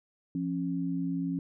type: tone pair together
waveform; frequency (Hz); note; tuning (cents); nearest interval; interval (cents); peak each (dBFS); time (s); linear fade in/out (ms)
sine; 172.4 / 273.3; F3 / C#4; -22 / -24; minor sixth; 798; -32 / -31; 0.35-1.39; 2
effects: none